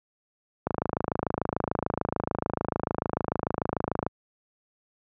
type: click train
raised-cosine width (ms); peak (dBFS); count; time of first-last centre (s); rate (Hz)
1; -11; 92; 0.67-4.066; 26.8
effects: high-pass 80 Hz 12 dB/octave